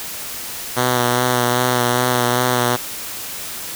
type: tone with vibrato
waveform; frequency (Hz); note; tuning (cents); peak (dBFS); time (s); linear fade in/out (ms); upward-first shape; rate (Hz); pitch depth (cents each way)
5% pulse; 123.47; B2; 0; -4; 0.76-2.77; 20; sine; 2.5; 29
effects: white hiss -29 dBFS RMS until 3.75 s